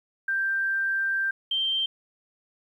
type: tone pair in turn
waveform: sine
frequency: 1576 / 3143 Hz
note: G6 / G7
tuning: +9 / +4 cents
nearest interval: octave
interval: 1195 cents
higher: second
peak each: -23 dBFS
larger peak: neither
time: 0.28-1.31 / 1.51-1.86 s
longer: first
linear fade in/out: 5 ms
effects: 10-bit